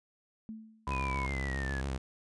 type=tone with exponential decay; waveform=sine; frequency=220 Hz; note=A3; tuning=in tune; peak=-37 dBFS; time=0.49-1 s; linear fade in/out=0 ms; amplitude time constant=110 ms
type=tone; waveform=sine; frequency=1001 Hz; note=B5; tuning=23 cents sharp; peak=-35 dBFS; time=0.87-1.26 s; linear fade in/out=0 ms
type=tone with vibrato; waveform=sawtooth; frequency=67.3 Hz; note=C2; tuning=49 cents sharp; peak=-29 dBFS; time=0.87-1.98 s; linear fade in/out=10 ms; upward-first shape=sine; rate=7.3 Hz; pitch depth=64 cents each way
type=exponential sweep; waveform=sine; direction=down; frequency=2542 to 1661.2 Hz; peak=-38 dBFS; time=0.91-1.81 s; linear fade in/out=5 ms
effects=resampled to 22050 Hz